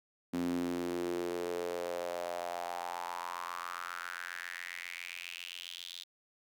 sawtooth tone with high-pass filter sweep, 87.4 Hz, F2, 2 cents sharp, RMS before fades -39 dBFS, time 0.33-6.04 s, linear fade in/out 10 ms, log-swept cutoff 240 to 3700 Hz, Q 4.8, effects none

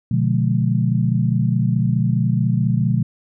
sine chord, B diminished seventh, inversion none, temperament just, 123.47 / 148.16 / 177.8 / 213.4 Hz, B2 / D3 / F3 / Ab3, 0 / +16 / +31 / +47 cents, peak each -18 / -22 / -21 / -23 dBFS, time 0.11-3.03 s, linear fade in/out 5 ms, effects none

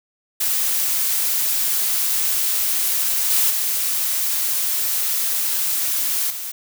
blue noise with level steps, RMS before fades -20 / -17 / -21 / -29 dBFS, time 0.4-6.52 s, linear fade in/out 10 ms, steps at 3.3 / 3.5 / 6.3 s, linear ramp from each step 5 ms, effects none

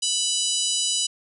harmonic tone, 988 Hz, B5, in tune, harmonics 3 / 4 / 5 / 6 / 7 / 8 / 9 / 10, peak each -27 / -29 / -30 / -31 / -29 / -31 / -31 / -35 dBFS, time 0.02-1.07 s, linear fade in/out 10 ms, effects none

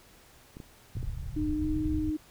clicks, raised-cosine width 3 ms, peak -30 dBFS, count 4, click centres 0.569 / 0.602 / 0.969 / 1.029 s
pink low-pass noise, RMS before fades -34 dBFS, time 0.95-2.11 s, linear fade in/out 5 ms, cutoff 140 Hz, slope 48 dB/octave
sine tone with pitch glide, 303.3 to 308.4 Hz, D#4 to D#4, -44 to -15 cents, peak -28 dBFS, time 1.36-2.17 s, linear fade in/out 10 ms, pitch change +29 cents, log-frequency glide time 1.54-1.69 s
effects pink hiss -57 dBFS RMS until 2.3 s

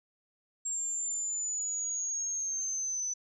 sine linear sweep, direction down, 7459 to 6000 Hz, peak -31 dBFS, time 0.65-3.14 s, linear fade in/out 10 ms, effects none

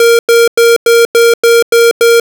square tone bursts, 466.2 Hz, A#4, in tune, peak -4 dBFS, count 8, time 0-2.199 s, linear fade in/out 2 ms, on 190 ms, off 97 ms, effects none

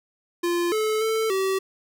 square tone with pitch steps, 346.6 / 433 / 442.7 / 383.4 Hz, F4 / A4 / A4 / G4, -13 / -28 / +11 / -38 cents, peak -22 dBFS, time 0.43-1.59 s, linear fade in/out 10 ms, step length 290 ms, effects none

